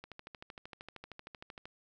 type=click train; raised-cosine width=0.3 ms; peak=-30 dBFS; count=22; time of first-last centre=0.04-1.655 s; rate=13 Hz; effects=none